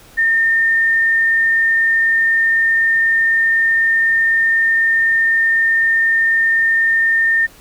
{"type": "tone", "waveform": "sine", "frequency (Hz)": 1816, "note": "A#6", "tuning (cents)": -46, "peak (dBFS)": -11, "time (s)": [0.17, 7.47], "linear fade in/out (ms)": 20, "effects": ["pink hiss -44 dBFS RMS until 7.6 s"]}